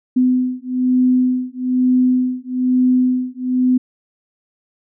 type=beating tone pair; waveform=sine; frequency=252.6 / 253.7 Hz; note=B3 / B3; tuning=+39 / +47 cents; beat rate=1.1 Hz; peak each=-16 dBFS; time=0.16-3.78 s; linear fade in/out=10 ms; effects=none

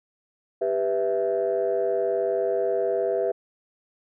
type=chord; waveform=sine; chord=E minor; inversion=first; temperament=just; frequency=395.6 / 494.4 / 659.3 Hz; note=G4 / B4 / E5; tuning=+16 / +2 / 0 cents; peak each=-25 dBFS; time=0.61-3.32 s; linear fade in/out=10 ms; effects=tanh soft clip ceiling -15 dBFS

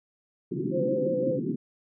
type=band-pass noise; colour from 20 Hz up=white; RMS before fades=-30 dBFS; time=0.51-1.56 s; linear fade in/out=10 ms; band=130 to 390 Hz; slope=96 dB/octave
type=tone with vibrato; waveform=sine; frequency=517 Hz; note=C5; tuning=21 cents flat; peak=-25 dBFS; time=0.71-1.4 s; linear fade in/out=50 ms; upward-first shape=square; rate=5.8 Hz; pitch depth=29 cents each way
effects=none

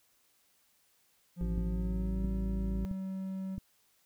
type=tone with pitch glide; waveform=triangle; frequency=174.61 to 190.41 Hz; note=F3 to F#3; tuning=0 to +50 cents; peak=-33 dBFS; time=1.36-3.59 s; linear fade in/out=50 ms; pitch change=+150 cents; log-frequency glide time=1.55-2.25 s
type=harmonic tone; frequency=54.3 Hz; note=A1; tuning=22 cents flat; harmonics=1 / 2 / 3 / 5 / 6 / 7; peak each=-32 / -47 / -45 / -49 / -55 / -48 dBFS; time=1.41-2.85 s; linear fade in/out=0 ms
type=click train; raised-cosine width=5 ms; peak=-27 dBFS; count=4; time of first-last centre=1.58-3.58 s; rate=1.5 Hz
effects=white hiss -70 dBFS RMS until 4.05 s

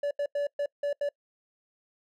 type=tone bursts at uneven times; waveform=triangle; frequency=575 Hz; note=D5; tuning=37 cents flat; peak=-24 dBFS; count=6; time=0.03-0.11 / 0.19-0.26 / 0.35-0.47 / 0.59-0.66 / 0.83-0.93 / 1.01-1.09 s; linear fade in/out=5 ms; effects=noise-tail reverb RT60 0.1 s tail -24 dB re dry

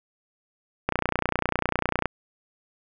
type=click train; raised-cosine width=0.5 ms; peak=-7 dBFS; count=36; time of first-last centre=0.89-2.057 s; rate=30 Hz; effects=none

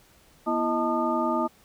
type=tone cluster; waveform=sine; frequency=243.1 / 333.7 / 629 / 888 / 1218 Hz; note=B3 / E4 / D#5 / A5 / D#6; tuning=-27 / +21 / +19 / +16 / -37 cents; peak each=-29 dBFS; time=0.46-1.48 s; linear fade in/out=20 ms; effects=pink hiss -58 dBFS RMS until 1.64 s

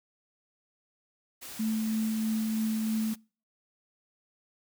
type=noise; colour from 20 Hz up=white; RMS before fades=-43 dBFS; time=1.41-3.16 s; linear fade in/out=20 ms
type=tone with tremolo; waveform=sine; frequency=220 Hz; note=A3; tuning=in tune; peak=-26 dBFS; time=1.59-3.14 s; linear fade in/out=10 ms; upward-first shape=triangle; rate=3.1 Hz; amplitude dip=25%
effects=noise-tail reverb RT60 0.4 s tail -26 dB re dry

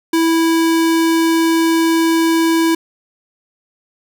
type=tone; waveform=square; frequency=328.5 Hz; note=E4; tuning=6 cents flat; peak=-12 dBFS; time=0.13-2.75 s; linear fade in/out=5 ms; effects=none

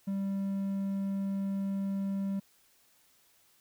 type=tone; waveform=triangle; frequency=196 Hz; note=G3; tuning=in tune; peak=-28 dBFS; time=0.07-2.4 s; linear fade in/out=10 ms; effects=white hiss -66 dBFS RMS until 3.6 s

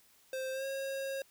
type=tone with pitch glide; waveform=square; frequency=524 to 542.2 Hz; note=C5 to C#5; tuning=+2 to -38 cents; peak=-36 dBFS; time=0.33-1.22 s; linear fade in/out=2 ms; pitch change=+60 cents; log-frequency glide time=0.52-0.65 s; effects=white hiss -65 dBFS RMS until 1.3 s

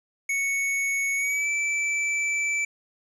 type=tone with pitch glide; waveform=square; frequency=2217 to 2321 Hz; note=C#7 to D7; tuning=0 to -21 cents; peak=-24 dBFS; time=0.29-2.65 s; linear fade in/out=5 ms; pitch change=+79 cents; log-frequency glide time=1.16-1.48 s; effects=resampled to 24000 Hz + 9-bit

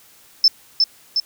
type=tone with echo; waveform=sine; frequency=5274 Hz; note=E8; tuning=in tune; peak=-7 dBFS; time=0.44-0.48 s; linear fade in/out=2 ms; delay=360 ms; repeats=2; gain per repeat=-4 dB; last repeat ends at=1.2 s; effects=tanh soft clip ceiling -4 dBFS + white hiss -50 dBFS RMS until 1.25 s

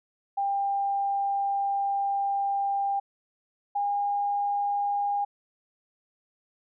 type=tone pair in turn; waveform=sine; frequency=796 / 811.3 Hz; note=G5 / G#5; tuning=+26 / -41 cents; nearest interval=unison; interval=33 cents; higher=second; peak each=-24 dBFS; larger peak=neither; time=0.37-3 / 3.75-5.25 s; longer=first; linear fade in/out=10 ms; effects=none

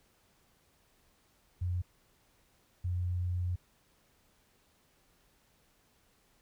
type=tone bursts at uneven times; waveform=sine; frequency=89.2 Hz; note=F2; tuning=37 cents sharp; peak=-30 dBFS; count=2; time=1.61-1.82 / 2.84-3.56 s; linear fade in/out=10 ms; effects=pink hiss -69 dBFS RMS until 6.41 s

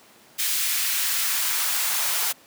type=noise with high-pass filter sweep; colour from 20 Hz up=white; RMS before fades=-24 dBFS; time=0.38-2.33 s; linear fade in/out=20 ms; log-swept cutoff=2200 to 730 Hz; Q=0.96; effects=pink hiss -52 dBFS RMS until 2.46 s + high-pass 200 Hz 12 dB/octave

